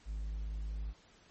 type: tone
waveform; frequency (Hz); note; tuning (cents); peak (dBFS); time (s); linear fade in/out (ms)
triangle; 52.6; G#1; +23; -34; 0.05-0.94; 50
effects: pink hiss -63 dBFS RMS until 1.3 s + MP3 32 kbps